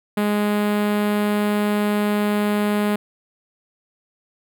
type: tone with notch filter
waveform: sawtooth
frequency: 207.7 Hz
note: G#3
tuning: in tune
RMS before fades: -20 dBFS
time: 0.17-2.96 s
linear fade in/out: 5 ms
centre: 5900 Hz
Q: 0.71
effects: none